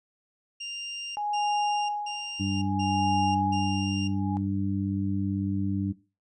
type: tone bursts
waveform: 30% pulse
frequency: 2794 Hz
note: F7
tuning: in tune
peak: -31 dBFS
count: 5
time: 0.6-4.08 s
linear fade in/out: 10 ms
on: 560 ms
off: 170 ms
type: tone with tremolo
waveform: sine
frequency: 830.6 Hz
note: G#5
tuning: in tune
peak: -23 dBFS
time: 1.17-4.37 s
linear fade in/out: 0 ms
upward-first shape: sine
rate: 0.61 Hz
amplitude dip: 95%
type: harmonic tone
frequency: 98 Hz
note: G2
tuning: in tune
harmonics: 1 / 2 / 3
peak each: -30 / -30 / -30 dBFS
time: 2.39-5.93 s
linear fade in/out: 20 ms
effects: noise-tail reverb RT60 0.3 s tail -18 dB re dry + resampled to 22050 Hz